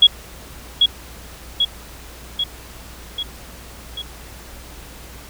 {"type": "tone with echo", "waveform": "sine", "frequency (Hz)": 3334, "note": "G#7", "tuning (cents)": 6, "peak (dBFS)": -5, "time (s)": [0.02, 0.07], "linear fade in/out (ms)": 5, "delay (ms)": 790, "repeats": 5, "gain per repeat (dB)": -4, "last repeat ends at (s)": 4.02, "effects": ["added 59 Hz sine -40 dBFS peak until 5.29 s", "pink hiss -40 dBFS RMS until 5.29 s"]}